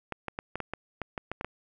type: clicks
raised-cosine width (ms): 0.5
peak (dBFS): -18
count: 11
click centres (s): 0.123 / 0.283 / 0.389 / 0.556 / 0.603 / 0.736 / 1.017 / 1.178 / 1.316 / 1.411 / 1.446
effects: none